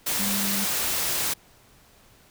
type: tone in noise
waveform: sine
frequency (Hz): 200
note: G3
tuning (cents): +35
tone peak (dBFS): -29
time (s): 0.19-0.65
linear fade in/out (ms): 10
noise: white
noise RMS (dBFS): -26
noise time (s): 0.06-1.34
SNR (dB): -6
effects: pink hiss -56 dBFS RMS until 2.3 s